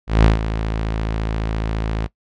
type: tone with ADSR envelope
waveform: sawtooth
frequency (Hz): 54.5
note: A1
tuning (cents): -16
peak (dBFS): -4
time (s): 0.07-2.08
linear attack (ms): 170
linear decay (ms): 140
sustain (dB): -12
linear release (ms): 29
effects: noise-tail reverb RT60 0.1 s tail -21 dB re dry + low-pass 4000 Hz 12 dB/octave